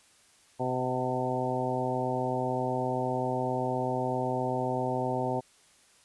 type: harmonic tone with a mistuned harmonic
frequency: 127.7 Hz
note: C3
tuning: 42 cents flat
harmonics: 1 / 2 / 3 / 4 / 5 / 6 / 7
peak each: -35 / -35 / -35 / -35 / -35 / -35 / -35 dBFS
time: 0.59-5.41 s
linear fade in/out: 20 ms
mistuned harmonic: 6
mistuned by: -25 cents
effects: white hiss -61 dBFS RMS until 6.04 s + resampled to 24000 Hz